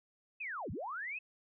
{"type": "linear two-way sweep", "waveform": "sine", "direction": "down then up", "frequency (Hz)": [2637, 61.74, 2637], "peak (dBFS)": -38, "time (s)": [0.4, 1.19], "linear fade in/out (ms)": 10, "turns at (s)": 0.71, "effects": []}